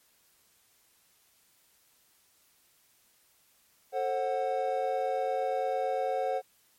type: chord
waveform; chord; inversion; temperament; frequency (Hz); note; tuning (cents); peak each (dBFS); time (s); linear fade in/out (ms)
triangle; F# diminished; first; just; 444 / 532.8 / 740; A4 / C5 / F#5; +16 / +31 / 0; -33 / -29 / -29; 3.92-6.42; 50
effects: white hiss -66 dBFS RMS until 6.78 s + MP3 64 kbps